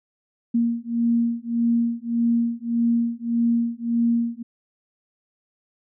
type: beating tone pair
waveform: sine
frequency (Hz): 233.1 / 234.8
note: A#3 / A#3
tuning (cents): 0 / +13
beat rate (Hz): 1.7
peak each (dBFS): -22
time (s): 0.54-4.43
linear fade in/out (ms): 10
effects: none